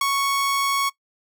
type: tone with ADSR envelope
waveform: sawtooth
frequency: 1108.7 Hz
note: C#6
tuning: in tune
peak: -13 dBFS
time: 0.01-0.9 s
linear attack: 4 ms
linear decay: 8 ms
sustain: -3 dB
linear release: 19 ms
effects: noise-tail reverb RT60 0.1 s tail -20 dB re dry